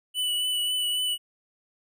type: tone with vibrato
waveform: square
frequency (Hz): 2970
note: F#7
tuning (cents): +6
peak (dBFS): -25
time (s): 0.14-1.18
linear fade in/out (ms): 50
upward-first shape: triangle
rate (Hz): 3.7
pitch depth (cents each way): 22
effects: none